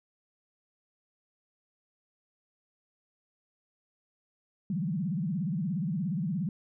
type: tone with vibrato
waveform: sine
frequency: 174.61 Hz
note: F3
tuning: in tune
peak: -28 dBFS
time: 4.7-6.49 s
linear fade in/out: 2 ms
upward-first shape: sine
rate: 17 Hz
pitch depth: 290 cents each way
effects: none